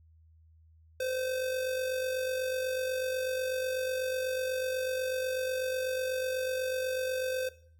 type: tone with amplitude modulation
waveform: square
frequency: 515 Hz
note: C5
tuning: 28 cents flat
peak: -29 dBFS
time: 1-7.49 s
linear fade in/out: 5 ms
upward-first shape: sine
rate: 48.1 Hz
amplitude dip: 45%
effects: noise-tail reverb RT60 0.5 s tail -17 dB re dry + added 80 Hz sine -57 dBFS peak until 7.79 s